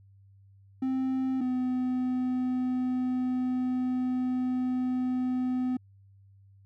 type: tone pair in turn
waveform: triangle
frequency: 261.6 / 253.3 Hz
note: C4 / B3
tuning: 0 / +44 cents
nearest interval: minor second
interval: 56 cents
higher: first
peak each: -24 dBFS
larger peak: neither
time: 0.82-1.41 / 1.41-5.77 s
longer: second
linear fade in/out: 5 ms
effects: added 98 Hz sine -54 dBFS peak until 6.65 s